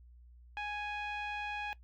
sawtooth tone with low-pass filter, 830.6 Hz, G#5, in tune, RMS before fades -39 dBFS, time 0.57-1.73 s, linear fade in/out 0 ms, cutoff 2600 Hz, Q 2.5, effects noise-tail reverb RT60 0.1 s tail -19 dB re dry + added 60 Hz sine -54 dBFS peak until 1.83 s

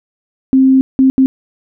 sine tone bursts at uneven times, 264.2 Hz, C4, 17 cents sharp, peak -5 dBFS, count 3, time 0.53-0.81 / 0.99-1.1 / 1.18-1.26 s, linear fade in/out 0 ms, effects none

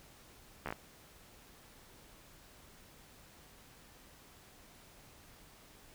slowing click train, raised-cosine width 0.5 ms, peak -23 dBFS, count 5, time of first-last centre 0.66-0.725 s, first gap 13 ms, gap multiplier 1.15, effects pink hiss -59 dBFS RMS until 5.94 s

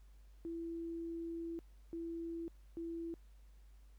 sine tone bursts at uneven times, 333.7 Hz, E4, 21 cents sharp, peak -40 dBFS, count 3, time 0.45-1.59 / 1.93-2.48 / 2.77-3.14 s, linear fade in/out 0 ms, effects added 50 Hz sine -57 dBFS peak until 3.98 s + pink hiss -75 dBFS RMS until 3.98 s

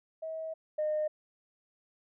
sine tone pair in turn, 641 / 611.3 Hz, E5 / D#5, -49 / -31 cents, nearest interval minor second, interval 82 cents, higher first, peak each -35 / -27 dBFS, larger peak second, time 0.22-0.54 / 0.78-1.08 s, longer first, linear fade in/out 10 ms, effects tanh soft clip ceiling -24 dBFS

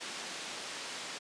white low-pass noise, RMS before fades -42 dBFS, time 0-1.19 s, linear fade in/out 20 ms, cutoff 5300 Hz, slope 12 dB/octave, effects high-pass 200 Hz 12 dB/octave + resampled to 22050 Hz

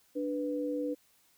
sine tone pair together, 293.7 / 493.9 Hz, D4 / B4, 0 / 0 cents, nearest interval major sixth, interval 900 cents, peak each -33 / -34 dBFS, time 0.15-0.95 s, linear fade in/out 20 ms, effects white hiss -67 dBFS RMS until 1.37 s

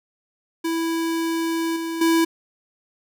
square tone with level steps, 329.6 Hz, E4, in tune, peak -22 / -26 / -16 dBFS, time 0.64-2.25 s, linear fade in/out 10 ms, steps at 1.76 / 2.01 s, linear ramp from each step 5 ms, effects none

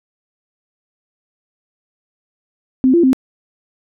sine tone with pitch steps, 259.6 / 341.9 / 261.3 Hz, C4 / F4 / C4, -13 / -37 / -2 cents, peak -8 dBFS, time 2.84-3.131 s, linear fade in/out 0 ms, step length 97 ms, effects none

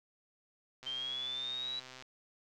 click train, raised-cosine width 0.2 ms, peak -32 dBFS, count 155, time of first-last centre 0.83-2.024 s, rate 129 Hz
sine linear sweep, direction up, 3116 to 3943 Hz, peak -36 dBFS, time 0.86-1.8 s, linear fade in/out 10 ms
effects none

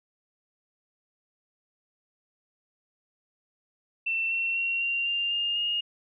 sine tone with pitch steps, 2686 / 2713 / 2739 / 2766 / 2794 / 2821 / 2849 Hz, E7 / E7 / F7 / F7 / F7 / F7 / F7, +32 / +49 / -34 / -17 / 0 / +17 / +34 cents, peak -25 dBFS, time 4.06-5.81 s, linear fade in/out 10 ms, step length 250 ms, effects none

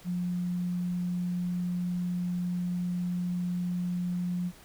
sine tone, 177.8 Hz, F3, 31 cents sharp, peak -28 dBFS, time 0.04-4.52 s, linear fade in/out 50 ms, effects pink hiss -54 dBFS RMS until 4.64 s

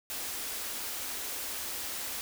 white band-stop noise, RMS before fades -37 dBFS, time 0.1-2.21 s, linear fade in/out 0 ms, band 100 to 210 Hz, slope 48 dB/octave, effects none

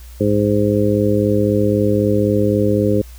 harmonic tone, 103.83 Hz, G#2, in tune, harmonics 1 / 2 / 3 / 4 / 5, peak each -19 / -19 / -19 / -19 / -19 dBFS, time 0.2-3.02 s, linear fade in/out 10 ms, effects added 60 Hz sine -34 dBFS peak until 3.18 s + white hiss -46 dBFS RMS until 3.18 s

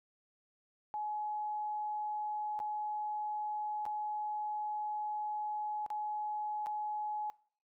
sine tone with dropouts, 845 Hz, G#5, 30 cents sharp, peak -35 dBFS, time 0.94-7.3 s, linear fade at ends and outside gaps 0 ms, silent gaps 2.591-2.601 / 3.854-3.863 / 5.863-5.903 / 6.661-6.668 s, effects noise-tail reverb RT60 0.5 s tail -22 dB re dry

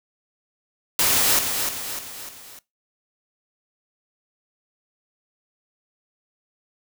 white noise with echo, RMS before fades -19 dBFS, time 0.99-1.39 s, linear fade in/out 2 ms, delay 300 ms, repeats 4, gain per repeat -6 dB, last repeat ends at 2.59 s, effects noise-tail reverb RT60 0.2 s tail -20 dB re dry

